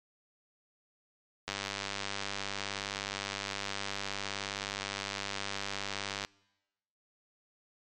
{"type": "click train", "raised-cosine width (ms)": 0.2, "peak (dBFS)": -17, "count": 475, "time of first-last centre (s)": [1.48, 6.249], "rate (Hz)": 99.4, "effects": ["noise-tail reverb RT60 1.0 s tail -25 dB re dry", "MP3 64 kbps"]}